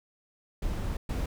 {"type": "noise bursts at uneven times", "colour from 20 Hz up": "brown", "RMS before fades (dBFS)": -31, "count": 2, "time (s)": [[0.62, 0.97], [1.09, 1.26]], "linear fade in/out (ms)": 5, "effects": []}